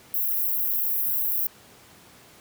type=high-pass noise; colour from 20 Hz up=white; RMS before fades=-25 dBFS; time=0.14-1.47 s; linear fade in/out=2 ms; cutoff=12000 Hz; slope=48 dB/octave; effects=pink hiss -51 dBFS RMS until 2.4 s + high-pass 100 Hz 12 dB/octave